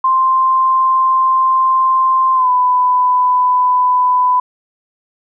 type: tone with pitch glide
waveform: sine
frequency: 1046.5 to 999.2 Hz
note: C6 to B5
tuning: 0 to +20 cents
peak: -9 dBFS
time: 0.04-4.4 s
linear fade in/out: 5 ms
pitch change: -80 cents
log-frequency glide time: 2.34-2.5 s
effects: none